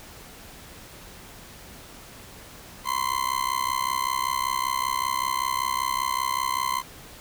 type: tone with amplitude modulation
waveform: 40% pulse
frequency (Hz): 1033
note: C6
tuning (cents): -22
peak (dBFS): -19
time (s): 2.84-6.83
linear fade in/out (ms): 50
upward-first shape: sine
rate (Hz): 65.2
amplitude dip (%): 100
effects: pink hiss -45 dBFS RMS until 7.2 s